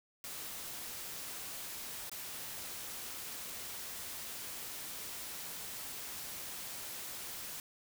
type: noise with dropouts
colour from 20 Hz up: white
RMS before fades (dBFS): -44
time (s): 0.24-7.6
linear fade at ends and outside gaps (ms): 1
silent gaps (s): 2.096-2.116
effects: none